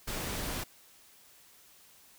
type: noise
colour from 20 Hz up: pink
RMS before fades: -36 dBFS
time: 0.07-0.64 s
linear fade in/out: 10 ms
effects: white hiss -59 dBFS RMS until 2.18 s